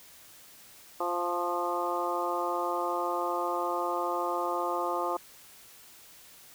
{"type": "harmonic tone with a mistuned harmonic", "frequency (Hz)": 174.61, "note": "F3", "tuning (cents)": 0, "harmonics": [2, 3, 4, 5, 6, 7], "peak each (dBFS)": [-35, -35, -35, -35, -35, -35], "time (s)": [1, 5.17], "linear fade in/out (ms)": 5, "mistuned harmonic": 6, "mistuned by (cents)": 20, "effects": ["white hiss -53 dBFS RMS until 6.54 s"]}